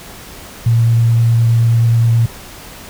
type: tone with vibrato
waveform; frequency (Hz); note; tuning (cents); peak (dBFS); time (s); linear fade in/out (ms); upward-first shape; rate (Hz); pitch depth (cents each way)
sine; 115.9; A#2; -10; -8; 0.66-2.26; 5; triangle; 9.5; 10
effects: pink hiss -34 dBFS RMS until 2.89 s